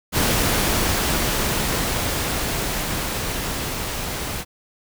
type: noise with level ramp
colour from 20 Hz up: pink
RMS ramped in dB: -19 to -28 dBFS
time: 0.12-4.45 s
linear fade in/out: 50 ms
effects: none